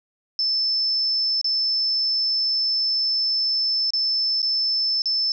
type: tone with dropouts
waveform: sine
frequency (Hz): 5274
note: E8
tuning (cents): 0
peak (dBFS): -19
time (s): 0.39-5.32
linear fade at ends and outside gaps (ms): 1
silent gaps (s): 1.414-1.444 / 3.905-3.935 / 4.419-4.428 / 5.02-5.057
effects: none